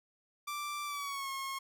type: tone with pitch glide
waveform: sawtooth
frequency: 1174 to 1082.8 Hz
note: D6 to C#6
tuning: -1 to -41 cents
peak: -33 dBFS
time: 0.47-1.59 s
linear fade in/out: 10 ms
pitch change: -140 cents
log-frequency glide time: 0.85-1.3 s
effects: none